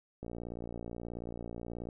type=click train; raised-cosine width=2 ms; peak=-28 dBFS; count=98; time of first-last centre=0.23-1.888 s; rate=58.5 Hz; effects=none